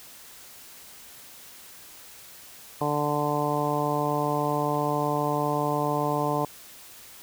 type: harmonic tone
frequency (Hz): 147.4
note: D3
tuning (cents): +7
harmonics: 1 / 2 / 3 / 4 / 5 / 6 / 7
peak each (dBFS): -31 / -31 / -31 / -31 / -31 / -31 / -31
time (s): 2.81-6.45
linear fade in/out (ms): 2
effects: white hiss -47 dBFS RMS until 7.22 s